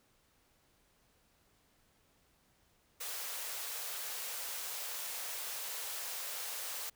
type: high-pass noise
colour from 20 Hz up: white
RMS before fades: -41 dBFS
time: 3-6.9 s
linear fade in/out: 10 ms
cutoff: 440 Hz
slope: 48 dB/octave
effects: pink hiss -71 dBFS RMS until 6.95 s